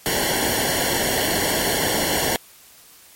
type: noise with comb filter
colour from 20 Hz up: pink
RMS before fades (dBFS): -21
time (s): 0.06-2.36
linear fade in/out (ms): 0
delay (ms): 0.8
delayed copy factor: -0.85
effects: white hiss -48 dBFS RMS until 3.15 s + MP3 64 kbps